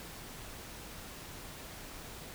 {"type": "silence", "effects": ["pink hiss -47 dBFS RMS until 2.34 s"]}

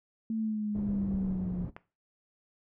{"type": "exponential sweep", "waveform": "sine", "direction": "down", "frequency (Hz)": [224.5, 177], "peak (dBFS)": -29, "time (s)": [0.3, 1.65], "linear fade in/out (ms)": 2}
{"type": "low-pass noise", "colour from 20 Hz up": "pink", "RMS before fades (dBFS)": -40, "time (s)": [0.74, 1.71], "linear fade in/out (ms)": 20, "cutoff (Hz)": 360, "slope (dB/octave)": 12}
{"type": "click", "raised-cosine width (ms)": 0.5, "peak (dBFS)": -27, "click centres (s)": 1.765}
{"effects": ["noise-tail reverb RT60 0.3 s tail -17 dB re dry"]}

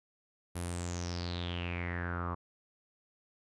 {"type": "tone with low-pass filter sweep", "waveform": "sawtooth", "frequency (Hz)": 87.31, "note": "F2", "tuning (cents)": 0, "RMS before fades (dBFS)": -37, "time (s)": [0.55, 2.35], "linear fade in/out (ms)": 10, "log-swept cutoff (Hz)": [11000, 1100], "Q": 7.2, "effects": []}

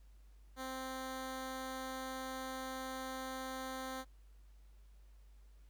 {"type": "tone", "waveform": "10% pulse", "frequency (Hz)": 261.6, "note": "C4", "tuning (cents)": 0, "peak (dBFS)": -33, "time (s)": [0.56, 4.05], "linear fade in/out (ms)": 50, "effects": ["added 50 Hz sine -57 dBFS peak until 5.69 s", "pink hiss -75 dBFS RMS until 5.69 s"]}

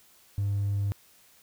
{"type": "tone", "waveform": "triangle", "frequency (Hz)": 100.5, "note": "G2", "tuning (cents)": 44, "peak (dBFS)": -22, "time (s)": [0.38, 0.92], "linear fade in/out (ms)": 0, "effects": ["tanh soft clip ceiling -21 dBFS", "white hiss -59 dBFS RMS until 1.42 s"]}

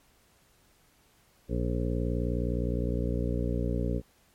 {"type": "harmonic tone", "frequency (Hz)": 59.6, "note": "A#1", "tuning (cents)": 39, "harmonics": [1, 2, 3, 4, 5, 7, 8, 9], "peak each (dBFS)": [-30, -33, -35, -36, -37, -38, -39, -40], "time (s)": [1.48, 4.02], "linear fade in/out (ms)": 50, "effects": ["pink hiss -64 dBFS RMS until 4.34 s", "MP3 64 kbps"]}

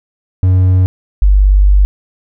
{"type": "tone pair in turn", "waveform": ["triangle", "sine"], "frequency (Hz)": [92.5, 49], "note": ["F#2", "G1"], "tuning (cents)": [0, 0], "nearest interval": "major seventh", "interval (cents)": 1100, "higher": "first", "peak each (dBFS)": -4, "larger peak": "neither", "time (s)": [[0.43, 0.86], [1.22, 1.85]], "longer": "second", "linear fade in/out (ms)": 0, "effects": []}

